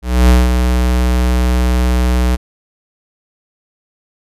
square tone with ADSR envelope, 61.74 Hz, B1, in tune, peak -5 dBFS, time 0.02-2.37 s, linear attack 270 ms, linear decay 190 ms, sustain -6 dB, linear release 26 ms, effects resampled to 32000 Hz

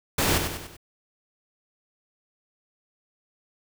pink noise with echo, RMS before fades -23 dBFS, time 0.18-0.38 s, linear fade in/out 5 ms, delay 97 ms, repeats 4, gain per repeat -6 dB, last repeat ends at 0.768 s, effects none

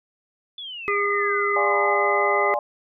sine exponential sweep, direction down, 3500 to 784 Hz, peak -32 dBFS, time 0.58-1.96 s, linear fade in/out 2 ms
harmonic tone, 406.2 Hz, G#4, 38 cents flat, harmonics 1 / 3 / 5, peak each -24 / -24 / -24 dBFS, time 0.88-2.54 s, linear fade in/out 0 ms
sine chord, D half-diminished seventh, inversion none, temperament equal, 587.3 / 698.5 / 830.6 / 1046.5 Hz, D5 / F5 / Ab5 / C6, 0 / 0 / 0 / 0 cents, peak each -25 / -30 / -25 / -30 dBFS, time 1.56-2.59 s, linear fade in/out 2 ms
effects none

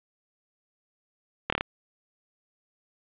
slowing click train, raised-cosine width 0.3 ms, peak -8 dBFS, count 5, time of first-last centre 1.5-1.609 s, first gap 25 ms, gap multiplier 1.06, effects resampled to 8000 Hz + 7-bit

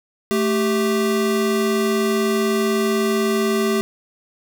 square tone pair together, 220 / 392 Hz, A3 / G4, 0 / 0 cents, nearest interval minor seventh, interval 1000 cents, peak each -21 / -20 dBFS, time 0.31-3.81 s, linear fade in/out 0 ms, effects none

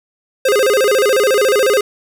square tone with vibrato, 466.2 Hz, A#4, in tune, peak -11 dBFS, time 0.45-1.81 s, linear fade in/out 5 ms, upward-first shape square, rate 14 Hz, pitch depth 210 cents each way, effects none

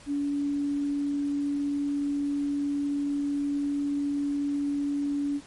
sine tone, 285.7 Hz, D4, 48 cents flat, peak -25 dBFS, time 0.06-5.41 s, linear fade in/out 50 ms, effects pink hiss -51 dBFS RMS until 5.46 s + MP3 48 kbps

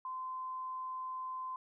sine tone, 1032 Hz, C6, 24 cents flat, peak -38 dBFS, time 0.05-1.56 s, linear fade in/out 2 ms, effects none

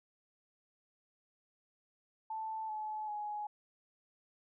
sine tone with pitch steps, 880 / 858.4 / 837.4 Hz, A5 / A5 / G#5, 0 / -43 / +14 cents, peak -37 dBFS, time 2.3-3.47 s, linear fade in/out 5 ms, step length 390 ms, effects none

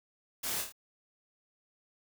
white noise with echo, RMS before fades -36 dBFS, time 0.43-0.62 s, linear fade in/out 10 ms, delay 26 ms, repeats 4, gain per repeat -4 dB, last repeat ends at 0.724 s, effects none

